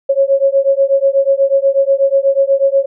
sine beating tone pair, 544 / 552.2 Hz, C#5 / C#5, -33 / -7 cents, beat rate 8.2 Hz, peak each -12 dBFS, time 0.09-2.86 s, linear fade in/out 10 ms, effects none

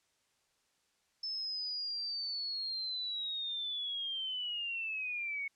sine linear sweep, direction down, 5274 to 2200 Hz, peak -35 dBFS, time 1.23-5.48 s, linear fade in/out 5 ms, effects white hiss -75 dBFS RMS until 5.55 s + low-pass 8000 Hz 12 dB/octave

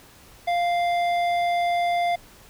triangle tone with hard clipping, 697 Hz, F5, 4 cents flat, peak -22 dBFS, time 0.47-2.16 s, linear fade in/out 10 ms, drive 14 dB, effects pink hiss -50 dBFS RMS until 2.49 s

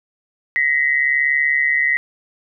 sine tone pair together, 1888 / 2029 Hz, A#6 / B6, +22 / +46 cents, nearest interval minor second, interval 124 cents, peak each -17 dBFS, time 0.56-1.97 s, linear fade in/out 0 ms, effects none

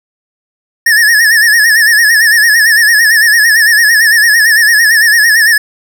square tone with vibrato, 1780 Hz, A6, 20 cents sharp, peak -5 dBFS, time 0.86-5.58 s, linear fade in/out 5 ms, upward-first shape sine, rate 8.9 Hz, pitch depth 100 cents each way, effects 7-bit

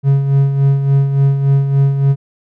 triangle tone with tremolo, 138.3 Hz, C#3, 4 cents flat, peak -5 dBFS, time 0.03-2.16 s, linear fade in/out 50 ms, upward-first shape sine, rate 3.5 Hz, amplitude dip 55%, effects none

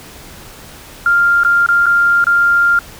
sine tone with dropouts, 1396.9 Hz, F6, in tune, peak -8 dBFS, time 1.06-2.79 s, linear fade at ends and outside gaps 2 ms, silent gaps 1.435-1.448 / 1.663-1.687 / 1.859-1.865 / 2.242-2.268 s, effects pink hiss -36 dBFS RMS until 2.99 s

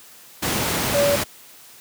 sine tone in noise, 571 Hz, D5, 49 cents flat, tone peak -16 dBFS, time 0.94-1.16 s, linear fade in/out 10 ms, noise pink, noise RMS -22 dBFS, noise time 0.42-1.24 s, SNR +3 dB, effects white hiss -46 dBFS RMS until 1.8 s + high-pass 100 Hz 12 dB/octave

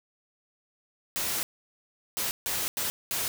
white noise bursts at uneven times, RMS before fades -30 dBFS, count 5, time 1.16-1.43 / 2.17-2.31 / 2.46-2.68 / 2.77-2.9 / 3.11-3.28 s, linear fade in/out 0 ms, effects none

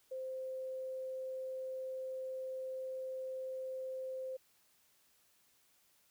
sine tone, 521 Hz, C5, 7 cents flat, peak -39 dBFS, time 0.11-4.37 s, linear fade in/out 10 ms, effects white hiss -71 dBFS RMS until 6.1 s

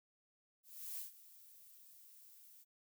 violet noise with ADSR envelope, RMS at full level -44 dBFS, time 0.63-2.65 s, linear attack 350 ms, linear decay 130 ms, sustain -17 dB, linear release 34 ms, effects none

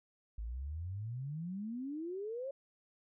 sine exponential sweep, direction up, 51.91 to 560 Hz, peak -38 dBFS, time 0.38-2.51 s, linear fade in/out 5 ms, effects none

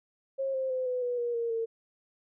sine tone with pitch steps, 539 / 526.1 / 513.5 / 501.2 / 489.2 / 477.4 / 466 / 454.8 Hz, C#5 / C5 / C5 / B4 / B4 / A#4 / A#4 / A#4, -49 / +9 / -33 / +25 / -16 / +41 / -1 / -43 cents, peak -28 dBFS, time 0.38-1.66 s, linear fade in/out 20 ms, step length 160 ms, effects none

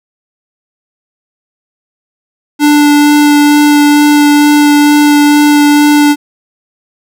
square tone with vibrato, 293.7 Hz, D4, in tune, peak -4 dBFS, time 2.59-6.16 s, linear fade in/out 50 ms, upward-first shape sine, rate 2.2 Hz, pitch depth 8 cents each way, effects none

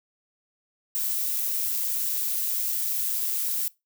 violet noise with amplitude modulation, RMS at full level -26 dBFS, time 0.95-3.68 s, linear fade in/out 0 ms, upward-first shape sine, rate 119 Hz, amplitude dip 25%, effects noise-tail reverb RT60 0.2 s tail -21 dB re dry

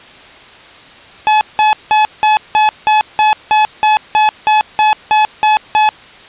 45% pulse tone bursts, 856 Hz, A5, 48 cents flat, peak -7 dBFS, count 15, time 1.27-5.89 s, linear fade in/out 0 ms, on 140 ms, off 180 ms, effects white hiss -37 dBFS RMS until 6.28 s + resampled to 8000 Hz

